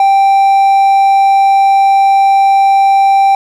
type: tone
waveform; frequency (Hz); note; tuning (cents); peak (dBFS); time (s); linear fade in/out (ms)
triangle; 785; G5; +2; -3; 0-3.35; 2
effects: none